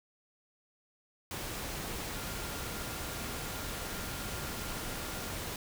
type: tone in noise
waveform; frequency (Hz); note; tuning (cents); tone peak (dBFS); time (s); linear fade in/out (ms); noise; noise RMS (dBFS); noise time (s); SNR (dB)
sine; 1400; F6; +4; -50; 2.15-5.32; 2; pink; -39; 1.31-5.56; -14
effects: none